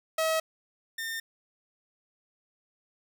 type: tone pair in turn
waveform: sawtooth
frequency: 641 / 1813 Hz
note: E5 / A#6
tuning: -49 / -49 cents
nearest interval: octave + tritone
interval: 1800 cents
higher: second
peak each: -21 / -29 dBFS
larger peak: first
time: 0.18-0.4 / 0.98-1.2 s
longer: neither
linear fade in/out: 5 ms
effects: none